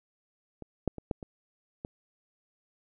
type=clicks; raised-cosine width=2 ms; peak=-28 / -13 / -26 / -16 / -27 / -23 dBFS; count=6; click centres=0.623 / 0.877 / 0.983 / 1.112 / 1.228 / 1.849 s; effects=none